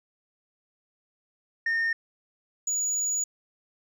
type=tone pair in turn; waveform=sine; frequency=1828 / 6862 Hz; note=A#6 / A8; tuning=-34 / -44 cents; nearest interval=octave + major seventh; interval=2290 cents; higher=second; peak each=-21 / -23 dBFS; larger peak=first; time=1.66-1.93 / 2.67-3.24 s; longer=second; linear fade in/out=5 ms; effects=tanh soft clip ceiling -22 dBFS